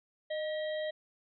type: harmonic tone with a mistuned harmonic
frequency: 640 Hz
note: D#5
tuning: 49 cents sharp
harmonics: 1 / 3 / 5 / 6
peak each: -33 / -43 / -47 / -49 dBFS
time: 0.3-0.91 s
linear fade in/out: 10 ms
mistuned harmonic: 1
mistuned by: -66 cents
effects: none